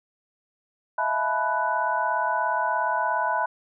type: tone cluster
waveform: sine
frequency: 643 / 680 / 863 / 990 / 1486 Hz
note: E5 / F5 / A5 / B5 / F#6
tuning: -43 / -46 / -34 / +4 / +7 cents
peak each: -31 / -33 / -28 / -25 / -29 dBFS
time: 0.98-3.46 s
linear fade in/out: 5 ms
effects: none